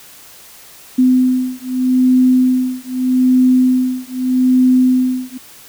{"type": "beating tone pair", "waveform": "sine", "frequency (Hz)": [254.4, 255.21], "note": ["C4", "C4"], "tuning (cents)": [-48, -43], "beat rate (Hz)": 0.81, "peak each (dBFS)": -13, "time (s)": [0.98, 5.38], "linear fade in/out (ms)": 10, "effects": ["white hiss -40 dBFS RMS until 5.68 s"]}